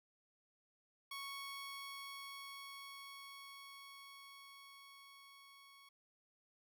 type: tone with level ramp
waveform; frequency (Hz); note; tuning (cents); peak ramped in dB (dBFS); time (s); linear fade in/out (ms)
15% pulse; 1108; C#6; -1; -38 to -54; 1.11-5.89; 5
effects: none